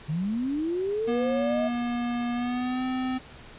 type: linear sweep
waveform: sine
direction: up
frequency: 143.7 to 650 Hz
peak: -25 dBFS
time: 0.08-1.69 s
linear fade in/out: 20 ms
type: tone with pitch glide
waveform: square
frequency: 240 to 257.2 Hz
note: B3 to C4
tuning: -49 to -30 cents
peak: -27 dBFS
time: 1.07-3.19 s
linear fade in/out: 20 ms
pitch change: +119 cents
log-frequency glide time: 2.33-2.85 s
effects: pink hiss -47 dBFS RMS until 3.58 s + resampled to 8000 Hz